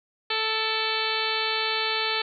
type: harmonic tone with a mistuned harmonic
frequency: 439.8 Hz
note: A4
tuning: 1 cent flat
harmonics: 1 / 2 / 3 / 4 / 5 / 6 / 7 / 8 / 9 / 10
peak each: -33 / -33 / -33 / -33 / -33 / -33 / -33 / -33 / -33 / -33 dBFS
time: 0.3-2.22 s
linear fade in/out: 5 ms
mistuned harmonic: 5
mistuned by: +46 cents
effects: none